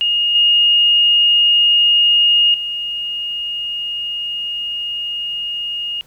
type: tone with level steps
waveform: sine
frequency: 2852 Hz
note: F7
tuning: 36 cents sharp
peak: -13 / -9 / -20 dBFS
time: 0.01-6.01 s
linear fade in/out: 0 ms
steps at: 0.35 / 2.54 s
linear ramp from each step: 2 ms
effects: pink hiss -52 dBFS RMS until 6.06 s